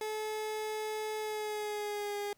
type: tone with pitch glide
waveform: 30% pulse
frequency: 430.8 to 409.2 Hz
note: A4 to G#4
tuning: -37 to -26 cents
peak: -32 dBFS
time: 0.01-2.33 s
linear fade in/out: 2 ms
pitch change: -89 cents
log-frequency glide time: 1.19-2.17 s
effects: pink hiss -69 dBFS RMS until 2.37 s